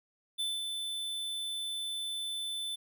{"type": "tone with ADSR envelope", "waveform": "square", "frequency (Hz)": 3520, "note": "A7", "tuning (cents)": 0, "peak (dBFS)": -31, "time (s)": [0.38, 2.76], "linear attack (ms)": 20, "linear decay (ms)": 210, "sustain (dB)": -4, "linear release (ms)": 14, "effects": []}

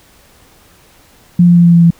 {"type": "tone with pitch steps", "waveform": "sine", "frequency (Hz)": [175.1, 173.79, 172.49, 171.2, 169.92, 168.65], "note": ["F3", "F3", "F3", "F3", "F3", "E3"], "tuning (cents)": [5, -8, -21, -34, -47, 40], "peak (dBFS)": -3, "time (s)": [1.39, 1.906], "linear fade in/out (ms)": 5, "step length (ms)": 86, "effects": ["pink hiss -46 dBFS RMS until 1.99 s"]}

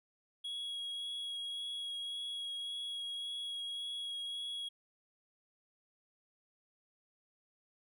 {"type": "tone with vibrato", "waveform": "triangle", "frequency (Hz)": 3322, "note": "G#7", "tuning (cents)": 0, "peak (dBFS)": -37, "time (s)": [0.44, 4.69], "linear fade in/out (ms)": 10, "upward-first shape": "sine", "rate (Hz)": 1.8, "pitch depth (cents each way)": 11, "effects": []}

